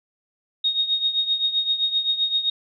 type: tone with tremolo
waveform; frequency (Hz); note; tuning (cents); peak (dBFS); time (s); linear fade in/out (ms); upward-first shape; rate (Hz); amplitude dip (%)
sine; 3729; A#7; 0; -16; 0.64-2.5; 5; triangle; 7.7; 80
effects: none